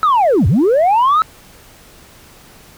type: linear two-way sweep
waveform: sine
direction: down then up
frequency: 1318.5 to 74 to 1318.5 Hz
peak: -7 dBFS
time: 0.03-1.22 s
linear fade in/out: 0 ms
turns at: 0.47 s
effects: tanh soft clip ceiling -7 dBFS + pink hiss -43 dBFS RMS until 2.77 s